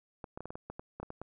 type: clicks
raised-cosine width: 1 ms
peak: -27 dBFS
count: 12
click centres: 0.242 / 0.375 / 0.406 / 0.456 / 0.505 / 0.555 / 0.7 / 0.795 / 1 / 1.03 / 1.104 / 1.216 s
effects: none